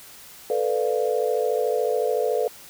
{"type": "chord", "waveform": "sine", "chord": "B half-diminished seventh", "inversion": "third", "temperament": "equal", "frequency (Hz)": [440, 493.9, 587.3, 698.5], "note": ["A4", "B4", "D5", "F5"], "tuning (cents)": [0, 0, 0, 0], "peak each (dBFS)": [-24, -24, -28, -30], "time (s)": [0.5, 2.48], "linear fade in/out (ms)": 2, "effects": ["white hiss -45 dBFS RMS until 2.69 s"]}